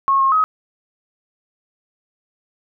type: tone with pitch steps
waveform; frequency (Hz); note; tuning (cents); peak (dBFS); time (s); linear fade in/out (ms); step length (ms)
sine; 1090 / 1077 / 1267; C#6 / C6 / D#6; -29 / +50 / +31; -12; 0.08-0.44; 0; 120
effects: none